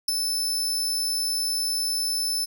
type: tone with ADSR envelope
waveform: sawtooth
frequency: 5270 Hz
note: E8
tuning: 1 cent flat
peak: -15 dBFS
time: 0.08-2.46 s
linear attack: 6 ms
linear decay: 14 ms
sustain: -6 dB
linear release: 23 ms
effects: none